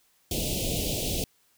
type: band-stop noise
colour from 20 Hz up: pink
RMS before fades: -29 dBFS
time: 0.31-1.24 s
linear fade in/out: 2 ms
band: 690 to 2600 Hz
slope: 48 dB/octave
effects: white hiss -66 dBFS RMS until 1.57 s